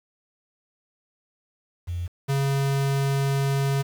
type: tone pair in turn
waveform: sine / square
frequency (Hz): 87.31 / 137.96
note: F2 / C#3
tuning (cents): 0 / -8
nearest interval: minor sixth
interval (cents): 792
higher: second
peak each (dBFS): -26 / -22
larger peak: second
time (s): 1.87-2.08 / 2.28-3.83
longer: second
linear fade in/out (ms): 20
effects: 8-bit